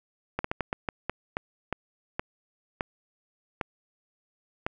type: slowing click train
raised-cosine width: 0.5 ms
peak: -13 dBFS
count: 13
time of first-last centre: 0.39-4.665 s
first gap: 54 ms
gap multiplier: 1.31
effects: none